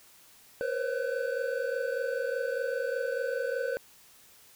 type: tone cluster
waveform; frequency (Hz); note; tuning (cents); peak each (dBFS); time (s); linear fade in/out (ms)
triangle; 477.7 / 521 / 546 / 1514; A#4 / C5 / C#5 / F#6; +42 / -7 / -26 / +39; -31 / -32 / -33 / -36; 0.61-3.77; 0
effects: white hiss -57 dBFS RMS until 4.55 s